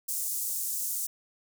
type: high-pass noise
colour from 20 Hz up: pink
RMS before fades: -32 dBFS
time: 0.08-1.07 s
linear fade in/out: 10 ms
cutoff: 7300 Hz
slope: 24 dB/octave
effects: none